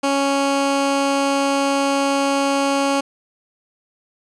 15% pulse tone, 277.2 Hz, C#4, in tune, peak -10 dBFS, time 0.03-3.01 s, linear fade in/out 10 ms, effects resampled to 22050 Hz

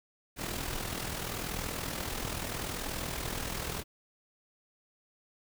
pink noise with amplitude modulation, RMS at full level -34 dBFS, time 0.36-3.84 s, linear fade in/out 50 ms, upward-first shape sine, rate 40.8 Hz, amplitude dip 55%, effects none

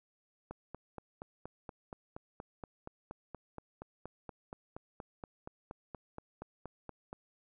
click train, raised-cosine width 1 ms, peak -29 dBFS, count 29, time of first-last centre 0.51-7.129 s, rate 4.23 Hz, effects none

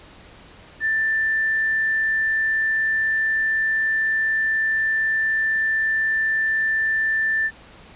sine tone, 1772 Hz, A6, 12 cents sharp, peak -18 dBFS, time 0.8-7.51 s, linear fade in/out 50 ms, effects pink hiss -46 dBFS RMS until 7.95 s + resampled to 8000 Hz

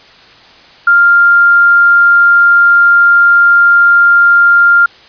sine tone, 1396.9 Hz, F6, in tune, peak -3 dBFS, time 0.87-4.86 s, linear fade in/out 5 ms, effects white hiss -39 dBFS RMS until 5.08 s + resampled to 11025 Hz

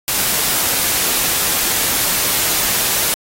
white noise, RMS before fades -17 dBFS, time 0.08-3.14 s, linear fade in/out 0 ms, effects AAC 48 kbps

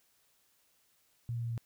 sine tone with pitch steps, 118.4 / 117.65 / 116.9 / 116.16 Hz, A#2 / A#2 / A#2 / A#2, +27 / +16 / +5 / -6 cents, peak -33 dBFS, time 1.29-1.578 s, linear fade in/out 0 ms, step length 72 ms, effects white hiss -71 dBFS RMS until 1.65 s

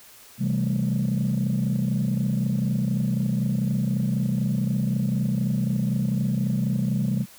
sine chord, A minor seventh, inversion first, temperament equal, 130.81 / 164.81 / 196 / 220 Hz, C3 / E3 / G3 / A3, 0 / 0 / 0 / 0 cents, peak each -24 / -28 / -24 / -27 dBFS, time 0.38-7.26 s, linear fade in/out 50 ms, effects tanh soft clip ceiling -16 dBFS + white hiss -49 dBFS RMS until 7.38 s

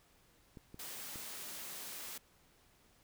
clicks, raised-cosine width 3 ms, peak -37 dBFS, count 3, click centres 0.572 / 0.744 / 1.158 s
white high-pass noise, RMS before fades -46 dBFS, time 0.79-2.18 s, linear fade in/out 5 ms, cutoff 150 Hz, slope 24 dB/octave
effects pink hiss -68 dBFS RMS until 3.03 s

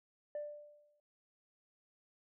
sine tone with exponential decay, 591 Hz, D5, 11 cents sharp, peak -35 dBFS, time 0.35-1 s, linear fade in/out 2 ms, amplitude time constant 140 ms, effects tanh soft clip ceiling -35 dBFS

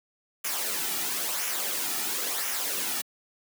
white noise with flanger, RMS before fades -30 dBFS, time 0.44-3.02 s, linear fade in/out 10 ms, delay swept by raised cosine 0.23 to 1.93 ms, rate 0.98 Hz, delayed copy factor -0.55, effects high-pass 200 Hz 12 dB/octave

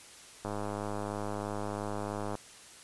click train, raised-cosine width 1 ms, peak -22 dBFS, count 197, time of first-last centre 0.45-2.353 s, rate 103 Hz, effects white hiss -52 dBFS RMS until 2.83 s + resampled to 24000 Hz

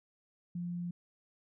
sine tone, 174.61 Hz, F3, in tune, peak -35 dBFS, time 0.55-0.91 s, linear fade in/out 5 ms, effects none

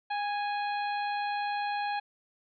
harmonic tone with a mistuned harmonic, 830.6 Hz, G#5, in tune, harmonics 1 / 2 / 3 / 4 / 5, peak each -30 / -38 / -41 / -47 / -45 dBFS, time 0.1-2 s, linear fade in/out 10 ms, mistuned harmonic 1, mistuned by -24 cents, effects none

